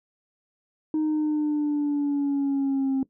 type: linear sweep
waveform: sine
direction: down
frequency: 311.1 to 266 Hz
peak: -19 dBFS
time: 0.94-3.03 s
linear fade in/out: 2 ms
effects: noise-tail reverb RT60 0.1 s tail -18 dB re dry + tanh soft clip ceiling -20 dBFS